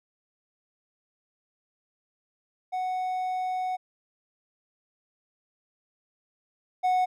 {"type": "tone pair in turn", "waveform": "triangle", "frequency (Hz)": [740, 736], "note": ["F#5", "F#5"], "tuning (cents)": [0, -9], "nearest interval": "unison", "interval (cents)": 9, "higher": "first", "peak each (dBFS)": [-25, -19], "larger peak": "second", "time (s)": [[2.72, 3.77], [6.83, 7.06]], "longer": "first", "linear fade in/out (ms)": 20, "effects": []}